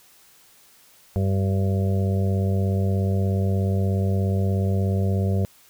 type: harmonic tone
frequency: 96.8 Hz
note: G2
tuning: 21 cents flat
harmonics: 1 / 2 / 4 / 5 / 6 / 7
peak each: -20 / -26 / -32 / -34 / -36 / -37 dBFS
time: 1.16-5.45 s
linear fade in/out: 0 ms
effects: white hiss -54 dBFS RMS until 5.69 s